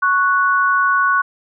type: tone pair together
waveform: sine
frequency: 1108.7 / 1476.1 Hz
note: C#6 / F#6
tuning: 0 / -5 cents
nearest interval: perfect fourth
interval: 495 cents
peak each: -15 dBFS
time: 0.02-1.22 s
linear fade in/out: 10 ms
effects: none